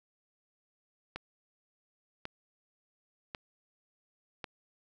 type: click train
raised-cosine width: 0.3 ms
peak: -22 dBFS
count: 4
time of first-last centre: 1.16-4.442 s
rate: 0.914 Hz
effects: none